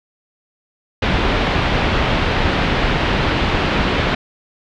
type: low-pass noise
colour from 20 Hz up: pink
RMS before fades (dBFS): -17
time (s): 1.02-4.15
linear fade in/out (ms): 5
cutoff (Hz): 3600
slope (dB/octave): 24
effects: none